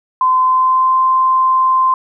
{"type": "tone with pitch glide", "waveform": "sine", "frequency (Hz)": [1028, 1041.1], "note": ["C6", "C6"], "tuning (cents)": [-31, -9], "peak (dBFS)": -9, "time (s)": [0.21, 1.94], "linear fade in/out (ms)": 2, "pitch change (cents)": 22, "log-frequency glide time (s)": [0.41, 0.98], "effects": []}